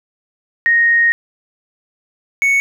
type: tone pair in turn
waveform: sine / triangle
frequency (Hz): 1864.7 / 2218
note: A#6 / C#7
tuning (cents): 0 / 0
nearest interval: minor third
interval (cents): 300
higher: second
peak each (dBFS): -9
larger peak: neither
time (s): 0.66-1.12 / 2.42-2.6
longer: first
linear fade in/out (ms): 0
effects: none